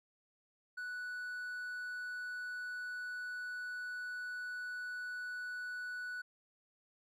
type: tone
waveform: triangle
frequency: 1480 Hz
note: F#6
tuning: in tune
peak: -38 dBFS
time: 0.77-6.22 s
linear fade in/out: 10 ms
effects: none